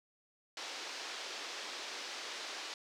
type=band-pass noise; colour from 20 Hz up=white; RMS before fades=-44 dBFS; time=0.57-2.74 s; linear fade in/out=2 ms; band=320 to 5500 Hz; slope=24 dB/octave; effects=none